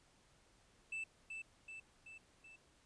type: tone with echo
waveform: triangle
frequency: 2644 Hz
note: E7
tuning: 5 cents sharp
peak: -39 dBFS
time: 0.92-1.04 s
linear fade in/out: 5 ms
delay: 380 ms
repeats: 4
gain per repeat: -4 dB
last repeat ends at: 2.56 s
effects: pink hiss -70 dBFS RMS until 2.85 s + resampled to 22050 Hz